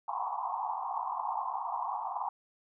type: band-pass noise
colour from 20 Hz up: white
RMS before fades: -35 dBFS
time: 0.08-2.29 s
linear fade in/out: 2 ms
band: 730 to 1100 Hz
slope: 96 dB/octave
effects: none